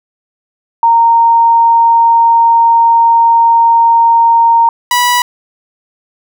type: tone pair in turn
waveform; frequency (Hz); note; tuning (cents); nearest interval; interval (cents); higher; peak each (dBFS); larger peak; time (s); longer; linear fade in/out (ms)
sine / sawtooth; 925 / 979.1; A#5 / B5; -14 / -15; minor second; 99; second; -4; neither; 0.83-4.69 / 4.91-5.22; first; 2
effects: none